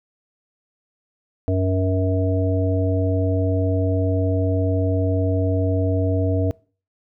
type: harmonic tone with a mistuned harmonic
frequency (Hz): 94.2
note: F#2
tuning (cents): +32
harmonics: 1 / 3 / 5 / 7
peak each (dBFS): -19 / -24 / -26 / -27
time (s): 1.48-6.51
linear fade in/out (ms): 0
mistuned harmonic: 7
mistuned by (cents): -31
effects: noise-tail reverb RT60 0.4 s tail -24 dB re dry